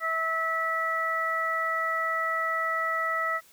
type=harmonic tone; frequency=651 Hz; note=E5; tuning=22 cents flat; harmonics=1 / 2 / 3; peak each=-34 / -28 / -29 dBFS; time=0-3.41 s; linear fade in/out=50 ms; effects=white hiss -57 dBFS RMS until 3.52 s